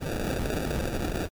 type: noise with sample-and-hold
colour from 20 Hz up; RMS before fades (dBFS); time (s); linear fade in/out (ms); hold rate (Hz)
pink; -29; 0-1.29; 50; 1050
effects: MP3 96 kbps